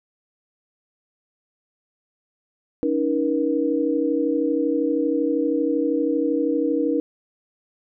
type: tone cluster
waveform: sine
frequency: 284.5 / 317.2 / 478.9 Hz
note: C#4 / D#4 / A#4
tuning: +45 / +33 / +47 cents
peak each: -23 dBFS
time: 2.83-7 s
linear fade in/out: 0 ms
effects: none